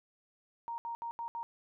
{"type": "tone bursts at uneven times", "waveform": "sine", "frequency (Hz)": 932.3, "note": "A#5", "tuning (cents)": 0, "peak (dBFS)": -36, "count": 5, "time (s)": [[0.68, 0.78], [0.85, 0.95], [1.02, 1.11], [1.19, 1.28], [1.35, 1.43]], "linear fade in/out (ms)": 0, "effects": []}